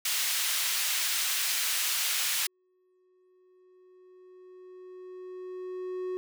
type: high-pass noise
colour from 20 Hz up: pink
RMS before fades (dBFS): -29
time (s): 0.05-2.47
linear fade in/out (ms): 5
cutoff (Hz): 2300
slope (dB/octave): 12
type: tone with exponential growth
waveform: triangle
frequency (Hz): 367.8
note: F#4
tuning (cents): -10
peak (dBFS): -28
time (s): 2.44-6.17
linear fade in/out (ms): 0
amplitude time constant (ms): 810
effects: none